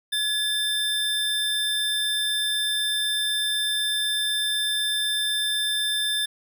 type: tone pair together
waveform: square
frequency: 1700 / 3576 Hz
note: G#6 / A7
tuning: +40 / +27 cents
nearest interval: octave + minor second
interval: 1287 cents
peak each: -30 / -24 dBFS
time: 0.12-6.26 s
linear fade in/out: 10 ms
effects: none